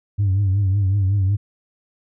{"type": "tone with vibrato", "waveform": "sine", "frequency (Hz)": 98, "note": "G2", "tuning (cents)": 0, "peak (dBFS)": -13, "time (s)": [0.18, 1.37], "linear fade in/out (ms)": 20, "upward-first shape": "triangle", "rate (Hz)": 5.4, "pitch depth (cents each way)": 97, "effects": ["tanh soft clip ceiling -13 dBFS"]}